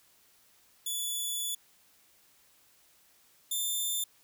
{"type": "tone pair in turn", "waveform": "10% pulse", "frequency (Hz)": [3446, 3559], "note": ["A7", "A7"], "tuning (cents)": [-37, 19], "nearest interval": "minor second", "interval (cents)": 56, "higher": "second", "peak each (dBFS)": [-24, -22], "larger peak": "second", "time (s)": [[0.86, 1.55], [3.51, 4.04]], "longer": "first", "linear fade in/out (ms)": 5, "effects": ["white hiss -64 dBFS RMS until 4.23 s"]}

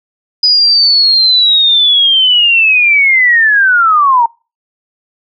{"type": "linear sweep", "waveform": "sine", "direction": "down", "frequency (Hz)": [4978, 909], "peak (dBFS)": -5, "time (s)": [0.43, 4.26], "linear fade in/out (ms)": 5, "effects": ["noise-tail reverb RT60 0.3 s tail -25 dB re dry"]}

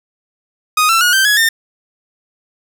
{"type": "tone with pitch steps", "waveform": "sawtooth", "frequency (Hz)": [1244.5, 1341.5, 1446.2, 1558.9, 1680.5, 1811.6], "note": ["D#6", "E6", "F#6", "G6", "G#6", "A#6"], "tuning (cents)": [0, 30, -40, -10, 20, -50], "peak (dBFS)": -6, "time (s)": [0.77, 1.49], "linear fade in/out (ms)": 5, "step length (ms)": 120, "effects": []}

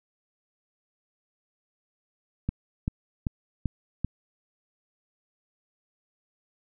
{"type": "click train", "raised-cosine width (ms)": 5, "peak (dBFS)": -14, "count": 5, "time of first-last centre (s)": [2.49, 4.046], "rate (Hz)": 2.57, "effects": []}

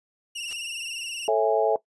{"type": "tone with vibrato", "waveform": "sawtooth", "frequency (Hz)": 2780, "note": "F7", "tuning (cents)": -9, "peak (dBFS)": -28, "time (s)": [0.35, 1.28], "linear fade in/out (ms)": 10, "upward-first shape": "sine", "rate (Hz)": 19, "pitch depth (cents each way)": 70}
{"type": "noise with exponential growth", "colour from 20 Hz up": "white", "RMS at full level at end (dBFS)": -37, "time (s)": [0.43, 0.53], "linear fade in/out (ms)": 1, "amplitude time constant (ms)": 21}
{"type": "chord", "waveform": "sine", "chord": "A major seventh", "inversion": "none", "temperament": "just", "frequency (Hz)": [440, 550, 660, 825], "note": ["A4", "C#5", "E5", "G#5"], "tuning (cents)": [0, -14, 2, -12], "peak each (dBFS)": [-22, -26, -23, -26], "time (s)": [1.28, 1.76], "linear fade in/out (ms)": 2}
{"effects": ["noise-tail reverb RT60 0.1 s tail -18 dB re dry", "resampled to 24000 Hz"]}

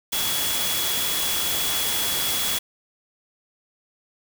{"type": "tone in noise", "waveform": "sine", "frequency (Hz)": 3366, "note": "G#7", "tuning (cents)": 23, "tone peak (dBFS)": -28, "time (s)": [0.12, 2.59], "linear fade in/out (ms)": 10, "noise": "white", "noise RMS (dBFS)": -25, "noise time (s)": [0.12, 2.59], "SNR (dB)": -6, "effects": []}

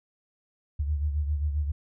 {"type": "beating tone pair", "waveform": "sine", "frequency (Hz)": [73.42, 80.92], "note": ["D2", "E2"], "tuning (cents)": [0, -32], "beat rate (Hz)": 7.5, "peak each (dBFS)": [-25, -34], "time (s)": [0.79, 1.72], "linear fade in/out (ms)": 10, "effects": []}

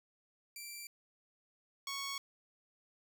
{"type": "tone pair in turn", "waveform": "10% pulse", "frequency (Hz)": [2349, 1108.6], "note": ["D7", "C#6"], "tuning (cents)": [0, 0], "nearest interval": "octave + minor second", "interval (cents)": 1300, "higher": "first", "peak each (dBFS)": [-36, -30], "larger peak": "second", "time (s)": [[0.56, 0.87], [1.87, 2.18]], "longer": "neither", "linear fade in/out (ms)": 2, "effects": []}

